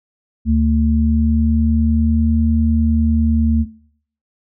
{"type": "tone pair together", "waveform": "sine", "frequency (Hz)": [75.08, 225], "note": ["D2", "A3"], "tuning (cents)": [39, 39], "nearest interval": "octave + perfect fifth", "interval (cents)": 1900, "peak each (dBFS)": -14, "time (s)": [0.45, 3.66], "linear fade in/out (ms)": 50, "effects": ["noise-tail reverb RT60 0.6 s tail -19 dB re dry"]}